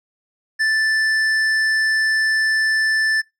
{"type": "tone with hard clipping", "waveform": "sine", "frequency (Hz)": 1760, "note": "A6", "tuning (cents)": 0, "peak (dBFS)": -17, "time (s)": [0.59, 3.22], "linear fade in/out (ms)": 20, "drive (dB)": 8, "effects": ["noise-tail reverb RT60 0.2 s tail -23 dB re dry"]}